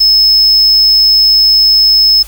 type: tone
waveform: triangle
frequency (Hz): 5200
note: E8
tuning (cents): -24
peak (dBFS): -3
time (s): 0-2.23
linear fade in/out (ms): 10
effects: added 50 Hz sine -29 dBFS peak until 2.27 s + white hiss -34 dBFS RMS until 2.27 s